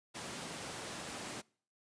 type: high-pass noise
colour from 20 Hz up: pink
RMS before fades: -44 dBFS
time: 0.14-1.42 s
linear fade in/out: 20 ms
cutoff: 150 Hz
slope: 12 dB/octave
effects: noise-tail reverb RT60 0.5 s tail -25 dB re dry + resampled to 22050 Hz